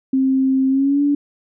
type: tone with pitch glide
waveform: sine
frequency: 265 to 287.3 Hz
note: C4 to D4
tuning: +22 to -38 cents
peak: -13 dBFS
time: 0.13-1.15 s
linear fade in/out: 5 ms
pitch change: +140 cents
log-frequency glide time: 0.69-1.02 s
effects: none